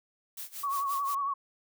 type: noise with tremolo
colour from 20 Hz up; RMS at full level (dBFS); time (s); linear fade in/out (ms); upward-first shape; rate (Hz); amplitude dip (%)
blue; -39; 0.37-1.15; 5; sine; 5.7; 90
type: tone with vibrato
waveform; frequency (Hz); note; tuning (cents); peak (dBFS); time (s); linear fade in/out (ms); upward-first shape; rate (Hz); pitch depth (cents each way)
sine; 1116; C#6; +11; -28; 0.63-1.34; 10; triangle; 11; 59
effects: none

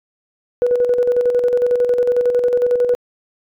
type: tone with tremolo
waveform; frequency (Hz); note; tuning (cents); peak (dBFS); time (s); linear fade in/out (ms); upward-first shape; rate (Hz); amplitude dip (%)
sine; 489.4; B4; -16; -10; 0.62-2.95; 0; square; 11; 50
effects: tanh soft clip ceiling -6 dBFS

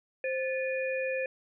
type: tone cluster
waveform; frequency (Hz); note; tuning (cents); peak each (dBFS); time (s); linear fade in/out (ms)
sine; 524 / 1742 / 2452; C5 / A6 / D#7; +2 / -18 / -26; -30 / -38 / -36; 0.24-1.26; 2
effects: none

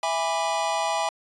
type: chord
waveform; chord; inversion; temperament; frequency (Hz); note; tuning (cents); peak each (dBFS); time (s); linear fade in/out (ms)
square; E dominant seventh; none; equal with one note detuned; 659.3 / 821.1 / 987.8 / 1174.7; E5 / G#5 / B5 / D6; 0 / -20 / 0 / 0; -29 / -28 / -30 / -34; 0.03-1.09; 2
effects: resampled to 22050 Hz

